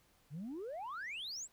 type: exponential sweep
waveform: sine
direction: up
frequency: 132.9 to 8100 Hz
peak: -39 dBFS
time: 0.3-1.48 s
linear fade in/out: 50 ms
effects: tanh soft clip ceiling -39 dBFS + pink hiss -70 dBFS RMS until 1.52 s